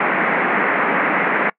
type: band-pass noise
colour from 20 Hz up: white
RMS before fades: -18 dBFS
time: 0-1.5 s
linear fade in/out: 5 ms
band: 170 to 2200 Hz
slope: 48 dB/octave
effects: noise-tail reverb RT60 0.1 s tail -24 dB re dry